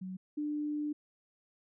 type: tone pair in turn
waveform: sine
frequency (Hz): 186.4 / 297.6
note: F#3 / D4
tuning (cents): +13 / +23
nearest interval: minor sixth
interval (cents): 810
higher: second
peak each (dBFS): -38 / -32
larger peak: second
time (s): 0.01-0.17 / 0.37-0.93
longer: second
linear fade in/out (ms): 10
effects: none